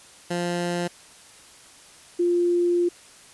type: tone pair in turn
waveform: 15% pulse / sine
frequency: 174.61 / 349.2 Hz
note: F3 / F4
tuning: 0 / 0 cents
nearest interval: octave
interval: 1200 cents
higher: second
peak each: -18 dBFS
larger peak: neither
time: 0.3-0.88 / 2.19-2.89 s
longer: second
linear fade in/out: 10 ms
effects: white hiss -49 dBFS RMS until 3.33 s + resampled to 24000 Hz